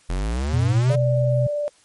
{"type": "exponential sweep", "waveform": "square", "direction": "up", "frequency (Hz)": [41.74, 146.83], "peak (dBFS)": -22, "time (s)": [0.09, 0.96], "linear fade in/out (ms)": 10}
{"type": "tone with pitch glide", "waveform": "sine", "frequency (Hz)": [121.9, 125.91], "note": ["B2", "B2"], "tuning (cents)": [-22, 34], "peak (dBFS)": -17, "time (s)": [0.53, 1.47], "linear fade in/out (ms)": 5, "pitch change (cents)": 56, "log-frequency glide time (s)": [0.82, 0.94]}
{"type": "tone with vibrato", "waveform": "sine", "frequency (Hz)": 587.3, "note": "D5", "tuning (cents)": 0, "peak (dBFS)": -21, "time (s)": [0.9, 1.68], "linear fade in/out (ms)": 0, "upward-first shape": "sine", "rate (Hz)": 20, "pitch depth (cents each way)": 15}
{"effects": ["white hiss -56 dBFS RMS until 1.84 s", "MP3 48 kbps"]}